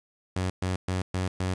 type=tone bursts; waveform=sawtooth; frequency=92.5 Hz; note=F#2; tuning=in tune; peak=-22 dBFS; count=5; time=0.36-1.54 s; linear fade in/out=5 ms; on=140 ms; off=120 ms; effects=resampled to 22050 Hz + 8-bit